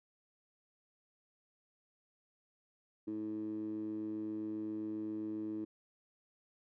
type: tone with band-pass filter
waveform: 15% pulse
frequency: 107.5 Hz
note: A2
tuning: 40 cents flat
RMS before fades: -40 dBFS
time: 3.07-5.65 s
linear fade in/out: 10 ms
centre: 300 Hz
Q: 8
effects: none